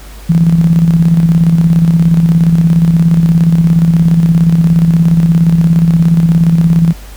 sine tone with tremolo, 166.4 Hz, E3, 17 cents sharp, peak -3 dBFS, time 0.29-6.93 s, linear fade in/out 10 ms, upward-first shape square, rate 17 Hz, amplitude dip 45%, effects added 50 Hz sine -28 dBFS peak until 7.16 s + pink hiss -36 dBFS RMS until 7.16 s

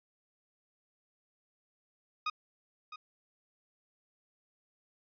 sawtooth tone with echo, 1244.5 Hz, D#6, in tune, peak -27 dBFS, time 2.26-2.3 s, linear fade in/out 5 ms, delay 660 ms, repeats 1, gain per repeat -12 dB, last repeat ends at 2.96 s, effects resampled to 11025 Hz

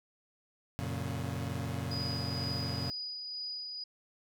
30% pulse chord, F# major, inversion none, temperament equal with one note detuned, 90.44 / 116.54 / 138.59 Hz, F#2 / A#2 / C#3, -39 / 0 / 0 cents, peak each -36 dBFS, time 0.79-2.9 s, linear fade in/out 0 ms
sine tone with tremolo, 4934 Hz, D#8, 15 cents flat, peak -36 dBFS, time 1.91-3.84 s, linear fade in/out 5 ms, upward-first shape sine, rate 2.1 Hz, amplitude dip 30%
effects none

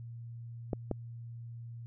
clicks, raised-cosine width 2 ms, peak -18 dBFS, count 2, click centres 0.732 / 0.913 s, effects added 117 Hz sine -42 dBFS peak until 1.86 s

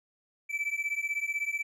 triangle beating tone pair, 2308 / 2324 Hz, D7 / D7, -31 / -19 cents, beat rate 16 Hz, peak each -31 dBFS, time 0.49-1.63 s, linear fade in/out 20 ms, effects none

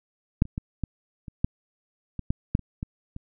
clicks, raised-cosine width 5 ms, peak -6 / -28 / -17 / -15 / -26 / -9 / -19 / -11 / -7 / -29 / -18 / -24 dBFS, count 12, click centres 0.421 / 0.454 / 0.579 / 0.837 / 1.282 / 1.445 / 2.193 / 2.305 / 2.551 / 2.593 / 2.829 / 3.164 s, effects none

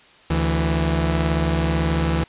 sawtooth tone pair together, 73.31 / 164.81 Hz, D2 / E3, -3 / 0 cents, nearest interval octave + major second, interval 1403 cents, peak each -17 dBFS, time 0.3-2.24 s, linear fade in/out 5 ms, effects white hiss -50 dBFS RMS until 2.28 s + resampled to 8000 Hz

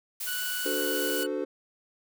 blue noise, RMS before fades -34 dBFS, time 0.2-1.24 s, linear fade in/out 10 ms
25% pulse tone, 1480 Hz, F#6, in tune, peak -29 dBFS, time 0.26-1.27 s, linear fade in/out 20 ms
triangle chord, D dominant seventh, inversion none, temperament equal with one note detuned, 293.7 / 370 / 440 / 515.2 Hz, D4 / F#4 / A4 / C5, 0 / 0 / 0 / -27 cents, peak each -32 dBFS, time 0.65-1.45 s, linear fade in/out 10 ms
effects none

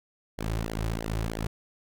sawtooth tone with flanger, 55 Hz, A1, in tune, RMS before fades -31 dBFS, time 0.38-1.47 s, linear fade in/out 5 ms, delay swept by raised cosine 0.77 to 4.47 ms, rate 3.1 Hz, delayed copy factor -0.85, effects none

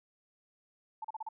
sine tone bursts, 880 Hz, A5, in tune, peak -36 dBFS, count 5, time 1.02-1.289 s, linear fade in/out 5 ms, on 25 ms, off 36 ms, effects none

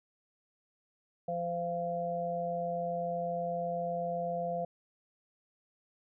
harmonic tone, 172.1 Hz, F3, 25 cents flat, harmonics 1 / 3 / 4, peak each -40 / -36 / -34 dBFS, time 1.28-4.65 s, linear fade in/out 5 ms, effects none

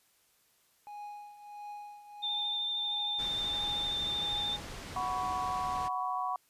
triangle tone with tremolo, 828 Hz, G#5, 5 cents flat, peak -38 dBFS, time 0.87-4.6 s, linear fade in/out 0 ms, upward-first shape triangle, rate 1.5 Hz, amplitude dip 75%
sine tone with vibrato, 3589 Hz, A7, 34 cents sharp, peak -31 dBFS, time 2.22-4.57 s, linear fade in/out 20 ms, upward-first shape sine, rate 13 Hz, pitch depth 20 cents each way
pink low-pass noise, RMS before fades -44 dBFS, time 3.18-5.89 s, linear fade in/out 20 ms, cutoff 7200 Hz, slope 12 dB/octave
sine chord, F# suspended fourth, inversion none, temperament equal with one note detuned, 740 / 987.8 / 1121.6 Hz, F#5 / B5 / C#6, 0 / 0 / +20 cents, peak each -35 / -36 / -35 dBFS, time 4.96-6.36 s, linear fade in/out 2 ms
effects white hiss -69 dBFS RMS until 6.49 s + resampled to 32000 Hz

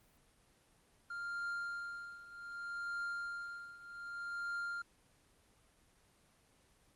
triangle tone with tremolo, 1396.9 Hz, F6, in tune, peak -35 dBFS, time 1.1-4.82 s, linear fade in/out 5 ms, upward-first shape triangle, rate 0.65 Hz, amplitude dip 85%, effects pink hiss -69 dBFS RMS until 6.95 s + Opus 24 kbps

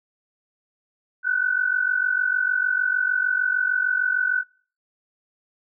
sine tone pair together, 1471 / 1517.6 Hz, F#6 / F#6, -11 / +43 cents, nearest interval minor second, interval 54 cents, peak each -22 dBFS, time 1.23-4.44 s, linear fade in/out 50 ms, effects noise-tail reverb RT60 0.4 s tail -23 dB re dry

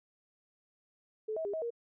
sine tone with pitch steps, 433.8 / 643 / 404.7 / 638 / 469.4 Hz, A4 / E5 / G#4 / D#5 / A#4, -25 / -43 / -45 / +43 / +12 cents, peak -33 dBFS, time 1.28-1.705 s, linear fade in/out 10 ms, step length 85 ms, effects none

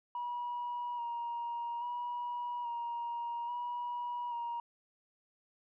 sine tone with vibrato, 955 Hz, A#5, 42 cents sharp, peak -34 dBFS, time 0.15-4.6 s, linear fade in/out 2 ms, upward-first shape square, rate 0.6 Hz, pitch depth 20 cents each way, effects tanh soft clip ceiling -32 dBFS

